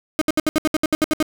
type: tone bursts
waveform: 35% pulse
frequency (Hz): 310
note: D#4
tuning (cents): -6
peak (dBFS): -13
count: 12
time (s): 0.19-1.226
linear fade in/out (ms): 0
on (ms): 24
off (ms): 68
effects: none